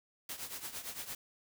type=noise with tremolo; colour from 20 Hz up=white; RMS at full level=-40 dBFS; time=0.29-1.15 s; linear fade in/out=2 ms; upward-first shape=triangle; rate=8.8 Hz; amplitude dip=80%; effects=none